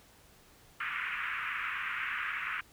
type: band-pass noise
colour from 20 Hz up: pink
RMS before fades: -36 dBFS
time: 0.8-2.61 s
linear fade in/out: 5 ms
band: 1200 to 2600 Hz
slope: 48 dB/octave
effects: pink hiss -60 dBFS RMS until 2.72 s